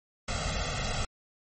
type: noise with comb filter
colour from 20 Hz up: pink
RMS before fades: -31 dBFS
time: 0.28-1.05 s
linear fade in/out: 5 ms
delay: 1.5 ms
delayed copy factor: +1
effects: MP3 32 kbps